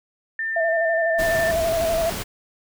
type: tone with pitch glide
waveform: sine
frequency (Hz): 1795 to 1780.5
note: A6 to A6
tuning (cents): +34 to +20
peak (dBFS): -23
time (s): 0.39-1.51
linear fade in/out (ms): 2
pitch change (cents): -14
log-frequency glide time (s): 0.78-1.34
type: tone with vibrato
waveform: sine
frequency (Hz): 659.3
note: E5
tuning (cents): 0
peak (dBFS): -19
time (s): 0.56-2.1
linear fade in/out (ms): 5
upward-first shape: square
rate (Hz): 12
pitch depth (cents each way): 33
type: noise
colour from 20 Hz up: pink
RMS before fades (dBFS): -29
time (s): 1.18-2.24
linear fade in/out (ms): 20
effects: none